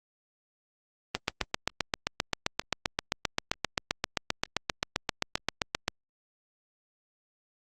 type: click train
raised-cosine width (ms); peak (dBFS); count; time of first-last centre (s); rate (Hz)
0.2; -8; 37; 1.15-5.881; 7.61
effects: Opus 32 kbps